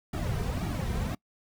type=noise with flanger; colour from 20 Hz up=brown; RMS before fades=-31 dBFS; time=0.13-1.15 s; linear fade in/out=5 ms; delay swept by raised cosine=1.9 to 3.6 ms; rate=1.9 Hz; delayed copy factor=-0.9; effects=noise-tail reverb RT60 0.1 s tail -24 dB re dry